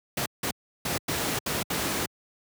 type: noise bursts at uneven times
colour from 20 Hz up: pink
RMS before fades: -28 dBFS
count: 6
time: 0.17-0.26 / 0.43-0.51 / 0.85-0.98 / 1.08-1.39 / 1.46-1.63 / 1.7-2.06 s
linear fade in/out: 5 ms
effects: high-pass 100 Hz 12 dB/octave